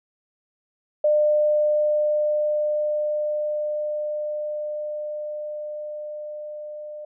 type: tone with level ramp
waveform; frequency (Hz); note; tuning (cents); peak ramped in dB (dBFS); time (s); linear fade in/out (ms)
sine; 601; D5; +40; -15 to -33; 1.04-7.05; 5
effects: none